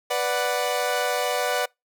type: chord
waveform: sawtooth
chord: B minor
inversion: none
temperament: equal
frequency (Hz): 493.9 / 587.3 / 740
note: B4 / D5 / F#5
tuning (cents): 0 / 0 / 0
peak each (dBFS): -23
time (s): 0.1-1.66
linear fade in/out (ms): 10
effects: noise-tail reverb RT60 0.2 s tail -26 dB re dry